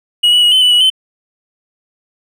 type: tone with pitch steps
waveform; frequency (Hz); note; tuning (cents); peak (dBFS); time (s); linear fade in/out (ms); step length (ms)
triangle; 2905 / 2946 / 2901 / 3054 / 2972 / 2924 / 3065; F#7 / F#7 / F#7 / G7 / F#7 / F#7 / G7; -32 / -8 / -35 / -46 / +7 / -21 / -40; -5; 0.23-0.902; 10; 96
effects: none